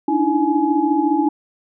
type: tone cluster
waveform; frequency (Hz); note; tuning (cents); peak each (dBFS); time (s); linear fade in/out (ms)
sine; 289.4 / 303.7 / 328.8 / 843; D4 / D#4 / E4 / G#5; -25 / -42 / -4 / +26; -20; 0.08-1.29; 5
effects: none